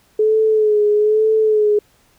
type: tone with vibrato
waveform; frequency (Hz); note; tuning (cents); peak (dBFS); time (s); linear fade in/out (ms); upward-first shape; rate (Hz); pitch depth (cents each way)
sine; 427.6; A4; -49; -11; 0.19-1.79; 5; sine; 1.1; 43
effects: pink hiss -56 dBFS RMS until 2.18 s